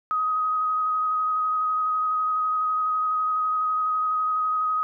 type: tone with vibrato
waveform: sine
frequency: 1258 Hz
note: D#6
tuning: 19 cents sharp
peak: -21 dBFS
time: 0.11-4.83 s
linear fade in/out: 0 ms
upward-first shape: square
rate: 12 Hz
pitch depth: 10 cents each way
effects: none